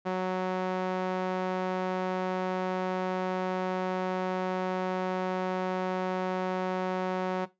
sawtooth tone with band-pass filter, 185 Hz, F#3, in tune, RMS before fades -30 dBFS, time 0.05-7.46 s, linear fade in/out 20 ms, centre 680 Hz, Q 0.74, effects noise-tail reverb RT60 0.2 s tail -17 dB re dry + resampled to 16000 Hz

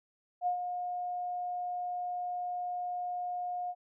sine tone with ADSR envelope, 716 Hz, F5, 43 cents sharp, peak -26 dBFS, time 0.41-3.75 s, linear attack 57 ms, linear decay 100 ms, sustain -7 dB, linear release 52 ms, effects none

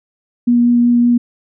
sine tone with vibrato, 240 Hz, B3, 49 cents flat, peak -8 dBFS, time 0.47-1.18 s, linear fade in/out 10 ms, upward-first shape sine, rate 5.3 Hz, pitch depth 8 cents each way, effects none

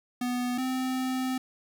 square tone pair in turn, 246.9 / 258.3 Hz, B3 / C4, 0 / -22 cents, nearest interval minor second, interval 78 cents, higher second, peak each -28 dBFS, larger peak neither, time 0.21-0.58 / 0.58-1.38 s, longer second, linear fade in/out 5 ms, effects 10-bit

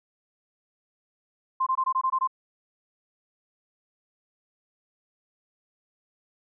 sine tone bursts, 1046.5 Hz, C6, in tune, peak -21 dBFS, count 8, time 1.6-2.275 s, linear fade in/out 10 ms, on 66 ms, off 21 ms, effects none

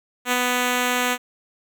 5% pulse tone with ADSR envelope, 247.9 Hz, B3, 7 cents sharp, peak -6 dBFS, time 0.25-1.18 s, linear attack 69 ms, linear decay 32 ms, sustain -2 dB, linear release 54 ms, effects none

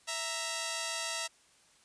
5% pulse tone pair together, 659.2 / 932.3 Hz, E5 / A#5, 0 / 0 cents, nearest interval tritone, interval 600 cents, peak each -25 dBFS, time 0.07-1.28 s, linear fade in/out 20 ms, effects white hiss -64 dBFS RMS until 1.84 s + resampled to 22050 Hz

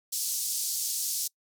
pink band-pass noise, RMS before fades -31 dBFS, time 0.12-1.28 s, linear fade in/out 10 ms, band 5100 to 15000 Hz, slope 24 dB/octave, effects noise-tail reverb RT60 0.1 s tail -25 dB re dry

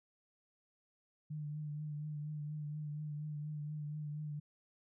sine tone with vibrato, 150 Hz, D3, 37 cents sharp, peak -39 dBFS, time 1.3-4.4 s, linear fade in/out 10 ms, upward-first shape triangle, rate 4.2 Hz, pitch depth 37 cents each way, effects none

